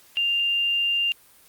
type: tone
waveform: sine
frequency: 2794 Hz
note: F7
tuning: in tune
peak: -20 dBFS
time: 0.17-1.12 s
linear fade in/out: 0 ms
effects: white hiss -54 dBFS RMS until 1.48 s + Opus 48 kbps